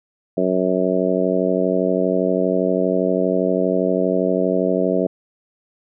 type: harmonic tone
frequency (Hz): 92.5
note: F#2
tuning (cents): 0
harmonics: 2 / 3 / 4 / 5 / 6 / 7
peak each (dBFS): -23 / -23 / -23 / -23 / -23 / -23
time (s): 0.37-5.07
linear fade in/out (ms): 5
effects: none